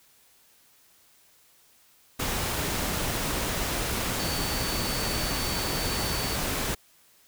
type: tone in noise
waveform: sine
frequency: 4511 Hz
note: C#8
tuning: 29 cents sharp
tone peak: -35 dBFS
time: 4.19-6.36 s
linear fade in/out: 10 ms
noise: pink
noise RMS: -29 dBFS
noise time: 2.19-6.75 s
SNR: -9 dB
effects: white hiss -60 dBFS RMS until 7.27 s